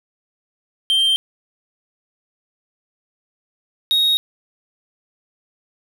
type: tone pair in turn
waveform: triangle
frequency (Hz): 3153 / 3757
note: G7 / A#7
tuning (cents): +9 / +13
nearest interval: minor third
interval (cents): 304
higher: second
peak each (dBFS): -12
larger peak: neither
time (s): 0.9-1.16 / 3.91-4.17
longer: neither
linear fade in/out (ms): 0
effects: 7-bit